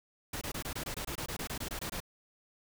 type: noise bursts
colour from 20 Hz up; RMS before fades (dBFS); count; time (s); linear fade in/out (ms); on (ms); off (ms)
pink; -38; 16; 0.33-2.003; 5; 83; 23
effects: none